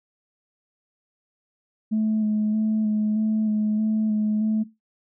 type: tone with vibrato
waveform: sine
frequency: 215.2 Hz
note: A3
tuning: 38 cents flat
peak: -18 dBFS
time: 1.91-4.64 s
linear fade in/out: 20 ms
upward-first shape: square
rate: 1.6 Hz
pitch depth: 17 cents each way
effects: noise-tail reverb RT60 0.2 s tail -17 dB re dry + tanh soft clip ceiling -16 dBFS